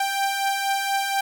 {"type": "beating tone pair", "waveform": "sawtooth", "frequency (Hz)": [784, 788.2], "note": ["G5", "G5"], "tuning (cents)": [0, 9], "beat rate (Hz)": 4.2, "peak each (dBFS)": [-25, -19], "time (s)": [0, 1.21], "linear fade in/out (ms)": 5, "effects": []}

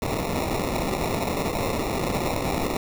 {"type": "noise with sample-and-hold", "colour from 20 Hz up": "blue", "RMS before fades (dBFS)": -26, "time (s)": [0.02, 2.77], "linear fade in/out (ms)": 2, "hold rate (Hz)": 1575, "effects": []}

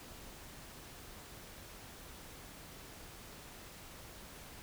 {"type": "silence", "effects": ["pink hiss -52 dBFS RMS until 4.62 s"]}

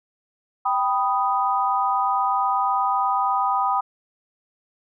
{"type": "chord", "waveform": "sine", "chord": "G augmented", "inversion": "none", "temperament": "equal", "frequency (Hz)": [784, 987.8, 1244.5], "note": ["G5", "B5", "D#6"], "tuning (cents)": [0, 0, 0], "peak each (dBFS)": -23, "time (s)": [0.65, 3.81], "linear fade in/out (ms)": 10, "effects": []}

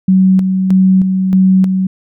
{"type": "tone with tremolo", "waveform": "sine", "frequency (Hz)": 188.3, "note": "F#3", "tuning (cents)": 31, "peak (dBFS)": -5, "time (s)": [0.08, 1.87], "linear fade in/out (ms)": 5, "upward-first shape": "square", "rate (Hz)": 1.6, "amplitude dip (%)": 45, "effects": []}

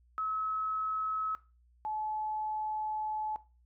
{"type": "tone pair in turn", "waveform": "sine", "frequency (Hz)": [1288, 859.6], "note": ["E6", "A5"], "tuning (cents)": [-41, -41], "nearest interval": "perfect fifth", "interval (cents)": 700, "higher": "first", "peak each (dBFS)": [-31, -33], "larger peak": "first", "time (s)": [[0.18, 1.35], [1.85, 3.36]], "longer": "second", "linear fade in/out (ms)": 0, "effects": ["noise-tail reverb RT60 0.3 s tail -17 dB re dry", "added 60 Hz sine -62 dBFS peak until 3.65 s"]}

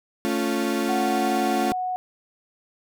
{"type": "chord", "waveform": "35% pulse", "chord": "A augmented", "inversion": "none", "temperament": "equal", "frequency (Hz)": [220, 277.2, 349.2], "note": ["A3", "C#4", "E#4"], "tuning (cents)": [0, 0, 0], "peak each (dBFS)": -25, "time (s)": [0.25, 1.72], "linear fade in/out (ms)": 0}
{"type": "tone with pitch glide", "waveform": "sine", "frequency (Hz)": [740, 735.7], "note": ["F#5", "F#5"], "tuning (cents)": [0, -10], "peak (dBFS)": -24, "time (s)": [0.89, 1.96], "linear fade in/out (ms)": 0, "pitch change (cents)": -10, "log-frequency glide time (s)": [1.18, 1.84]}
{"effects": []}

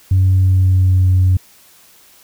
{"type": "tone with pitch glide", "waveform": "sine", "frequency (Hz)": [94, 92.28], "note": ["F#2", "F#2"], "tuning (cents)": [28, -4], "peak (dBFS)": -7, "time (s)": [0.11, 1.37], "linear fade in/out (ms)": 5, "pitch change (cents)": -32, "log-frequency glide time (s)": [0.35, 1.07], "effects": ["tanh soft clip ceiling -6 dBFS", "white hiss -47 dBFS RMS until 2.23 s"]}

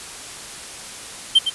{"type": "tone with echo", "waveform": "triangle", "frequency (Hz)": 3136, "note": "G7", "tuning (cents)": 0, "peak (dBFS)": -7, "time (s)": [1.35, 1.39], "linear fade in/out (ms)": 10, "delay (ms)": 110, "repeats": 1, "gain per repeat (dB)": -9, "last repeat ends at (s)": 1.5, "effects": ["white hiss -35 dBFS RMS until 1.54 s", "resampled to 24000 Hz"]}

